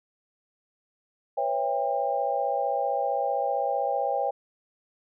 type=chord; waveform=sine; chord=C# half-diminished seventh; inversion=third; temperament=just; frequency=498.9 / 554.4 / 665.2 / 798.3 Hz; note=B4 / C#5 / E5 / G5; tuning=+17 / 0 / +16 / +31 cents; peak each=-32 / -29 / -32 / -27 dBFS; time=1.37-4.31 s; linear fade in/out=10 ms; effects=none

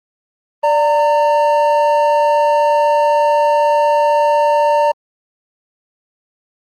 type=tone pair together; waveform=triangle; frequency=587.3 / 916 Hz; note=D5 / A#5; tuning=0 / -31 cents; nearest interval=minor sixth; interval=769 cents; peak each=-11 dBFS; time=0.63-4.92 s; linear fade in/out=10 ms; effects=Opus 24 kbps

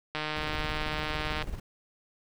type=click train; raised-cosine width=0.3 ms; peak=-16 dBFS; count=196; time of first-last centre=0.15-1.425 s; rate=153 Hz
type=noise with tremolo; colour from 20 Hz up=brown; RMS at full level=-35 dBFS; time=0.36-1.6 s; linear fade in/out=5 ms; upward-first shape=square; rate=18 Hz; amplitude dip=50%
effects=none

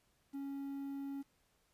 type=tone with quantisation; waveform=triangle; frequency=277.2 Hz; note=C#4; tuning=in tune; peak=-38 dBFS; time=0.33-1.23 s; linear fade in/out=20 ms; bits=11; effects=pink hiss -75 dBFS RMS until 1.73 s + resampled to 32000 Hz

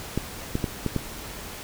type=clicks; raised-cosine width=3 ms; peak=-11 dBFS; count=5; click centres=0.176 / 0.554 / 0.642 / 0.863 / 0.963 s; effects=pink hiss -38 dBFS RMS until 1.63 s

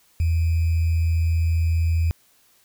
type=tone with sample-and-hold; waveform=sine; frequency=82.41 Hz; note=E2; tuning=in tune; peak=-17 dBFS; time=0.2-2.11 s; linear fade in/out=0 ms; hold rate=2450 Hz; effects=white hiss -59 dBFS RMS until 2.64 s

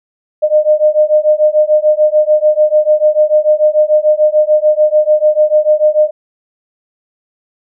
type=beating tone pair; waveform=sine; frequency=606 / 612.8 Hz; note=D#5 / D#5; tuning=-46 / -27 cents; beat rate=6.8 Hz; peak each=-10 dBFS; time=0.42-6.11 s; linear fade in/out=20 ms; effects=none

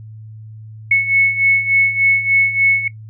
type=beating tone pair; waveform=sine; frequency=2200 / 2203.4 Hz; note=C#7 / C#7; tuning=-14 / -11 cents; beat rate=3.4 Hz; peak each=-17 / -12 dBFS; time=0.91-2.88 s; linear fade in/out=5 ms; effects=noise-tail reverb RT60 0.1 s tail -18 dB re dry + added 109 Hz sine -32 dBFS peak until 3.09 s

